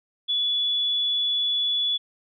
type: tone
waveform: sine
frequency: 3424 Hz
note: A7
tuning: 48 cents flat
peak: -21 dBFS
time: 0.28-1.98 s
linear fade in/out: 20 ms
effects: none